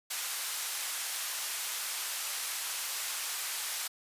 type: band-pass noise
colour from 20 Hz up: white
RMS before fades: -36 dBFS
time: 0.1-3.88 s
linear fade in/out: 10 ms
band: 940 to 13000 Hz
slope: 12 dB/octave
effects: resampled to 32000 Hz